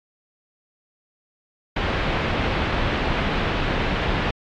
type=low-pass noise; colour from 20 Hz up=pink; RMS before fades=-23 dBFS; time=1.76-4.31 s; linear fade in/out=5 ms; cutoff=3300 Hz; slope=24 dB/octave; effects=AAC 64 kbps